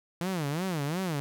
sawtooth tone with vibrato, 163.8 Hz, E3, 11 cents flat, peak -25 dBFS, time 0.21-1.2 s, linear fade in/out 0 ms, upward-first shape sine, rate 2.8 Hz, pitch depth 270 cents each way, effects none

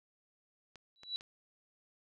clicks, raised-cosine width 0.2 ms, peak -34 dBFS, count 3, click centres 0.757 / 1.034 / 1.209 s
sine tone with exponential growth, 3935 Hz, B7, 7 cents flat, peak -31 dBFS, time 0.96-1.16 s, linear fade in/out 0 ms, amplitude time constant 43 ms
effects none

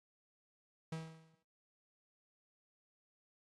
45% pulse tone with exponential decay, 161.1 Hz, E3, 39 cents flat, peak -38 dBFS, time 0.92-1.43 s, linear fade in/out 5 ms, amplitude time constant 110 ms, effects low-pass 9000 Hz 12 dB/octave + AAC 32 kbps

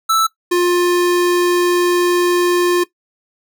square tone pair in turn, 1318.5 / 353.2 Hz, E6 / F4, 0 / +20 cents, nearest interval octave + major seventh, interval 2280 cents, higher first, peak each -12 dBFS, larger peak neither, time 0.09-0.27 / 0.51-2.84 s, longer second, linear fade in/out 10 ms, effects noise-tail reverb RT60 0.1 s tail -17 dB re dry

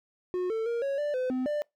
triangle tone with pitch steps, 362.8 / 445.9 / 468.8 / 553 / 588 / 509 / 256.1 / 593 Hz, F#4 / A4 / A#4 / C#5 / D5 / C5 / C4 / D5, -34 / +23 / +10 / -4 / +2 / -48 / -37 / +17 cents, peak -25 dBFS, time 0.34-1.62 s, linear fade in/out 0 ms, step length 160 ms, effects noise-tail reverb RT60 0.2 s tail -26 dB re dry

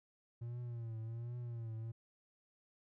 triangle tone with vibrato, 116.54 Hz, A#2, in tune, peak -39 dBFS, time 0.41-1.92 s, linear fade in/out 10 ms, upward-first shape triangle, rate 1.3 Hz, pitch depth 89 cents each way, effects none

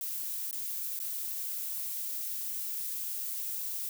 violet noise with dropouts, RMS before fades -36 dBFS, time 0.01-3.89 s, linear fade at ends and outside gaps 1 ms, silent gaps 0.511-0.528 / 0.991-1 s, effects none

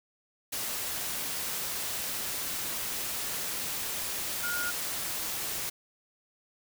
sine tone in noise, 1426 Hz, F6, 36 cents sharp, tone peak -31 dBFS, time 4.43-4.71 s, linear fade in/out 10 ms, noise white, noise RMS -34 dBFS, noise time 0.52-5.7 s, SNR 0 dB, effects none

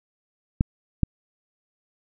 clicks, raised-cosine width 5 ms, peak -6 dBFS, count 2, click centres 0.609 / 1.033 s, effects none

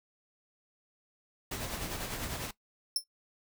pink noise with tremolo, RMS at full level -36 dBFS, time 1.51-2.51 s, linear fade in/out 5 ms, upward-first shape sine, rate 10 Hz, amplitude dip 45%
sawtooth tone with exponential decay, 5350 Hz, E8, 25 cents sharp, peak -20 dBFS, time 2.96-3.04 s, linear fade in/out 2 ms, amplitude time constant 16 ms
effects noise-tail reverb RT60 0.1 s tail -18 dB re dry

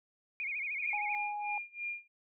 sine tone with vibrato, 2304 Hz, D7, 34 cents flat, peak -34 dBFS, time 0.4-1.15 s, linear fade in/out 0 ms, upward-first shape sine, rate 13 Hz, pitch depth 140 cents each way
sine tone with tremolo, 2407 Hz, D7, 42 cents sharp, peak -34 dBFS, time 0.79-2.08 s, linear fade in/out 50 ms, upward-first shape sine, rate 3 Hz, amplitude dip 95%
sine tone, 830.6 Hz, G#5, in tune, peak -35 dBFS, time 0.93-1.58 s, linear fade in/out 2 ms
effects none

